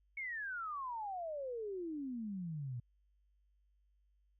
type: exponential sweep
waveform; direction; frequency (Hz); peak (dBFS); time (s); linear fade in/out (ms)
sine; down; 2230 to 116.9; -39; 0.17-2.8; 5
effects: added 50 Hz sine -70 dBFS peak until 4.39 s